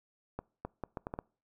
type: accelerating click train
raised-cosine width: 1 ms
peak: -23 dBFS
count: 7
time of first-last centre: 0.39-1.189 s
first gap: 260 ms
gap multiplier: 0.72
effects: noise-tail reverb RT60 0.4 s tail -25 dB re dry